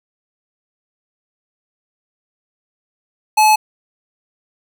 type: tone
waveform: square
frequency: 859 Hz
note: A5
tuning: 42 cents flat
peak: -9 dBFS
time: 3.37-3.56 s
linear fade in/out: 10 ms
effects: none